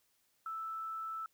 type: tone with quantisation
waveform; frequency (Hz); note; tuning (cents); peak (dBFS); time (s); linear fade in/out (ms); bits
sine; 1318.5; E6; 0; -38; 0.46-1.26; 2; 11
effects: white hiss -75 dBFS RMS until 1.33 s